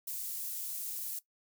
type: high-pass noise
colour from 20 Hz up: pink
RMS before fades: -39 dBFS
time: 0.07-1.19 s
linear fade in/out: 5 ms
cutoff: 12000 Hz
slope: 12 dB/octave
effects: noise-tail reverb RT60 0.1 s tail -17 dB re dry